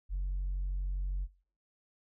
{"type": "tone", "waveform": "sine", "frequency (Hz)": 46.3, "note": "F#1", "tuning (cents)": 2, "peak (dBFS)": -29, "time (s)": [0.09, 1.28], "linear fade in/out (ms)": 50, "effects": ["noise-tail reverb RT60 0.5 s tail -25 dB re dry", "tanh soft clip ceiling -29 dBFS"]}